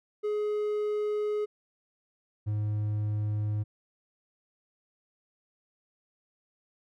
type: tone pair in turn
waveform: triangle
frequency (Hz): 420.1 / 105.48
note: G#4 / G#2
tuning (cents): +20 / +27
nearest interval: 2 octaves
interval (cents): 2393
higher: first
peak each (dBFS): -25 / -25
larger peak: neither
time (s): 0.23-1.46 / 2.46-3.64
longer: first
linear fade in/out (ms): 20
effects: none